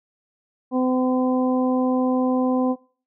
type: harmonic tone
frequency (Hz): 255.2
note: C4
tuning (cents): -43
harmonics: 1 / 2 / 3 / 4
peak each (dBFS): -19 / -25 / -29 / -31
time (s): 0.71-2.76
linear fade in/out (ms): 50
effects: noise-tail reverb RT60 0.4 s tail -20 dB re dry